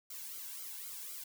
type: noise with flanger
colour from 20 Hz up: blue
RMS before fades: -45 dBFS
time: 0.1-1.24 s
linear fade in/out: 5 ms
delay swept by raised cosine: 1.1 to 1.66 ms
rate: 3.9 Hz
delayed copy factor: -1
effects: none